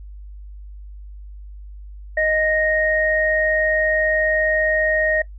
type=tone pair together; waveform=sine; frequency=623.7 / 1864.7 Hz; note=D#5 / A#6; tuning=+4 / 0 cents; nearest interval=octave + perfect fifth; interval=1896 cents; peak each=-19 dBFS; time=2.17-5.22 s; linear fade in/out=5 ms; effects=noise-tail reverb RT60 0.1 s tail -19 dB re dry + added 50 Hz sine -34 dBFS peak until 5.38 s